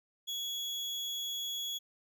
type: tone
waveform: 35% pulse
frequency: 3358 Hz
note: G#7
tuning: 18 cents sharp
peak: -33 dBFS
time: 0.27-1.79 s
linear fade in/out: 20 ms
effects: none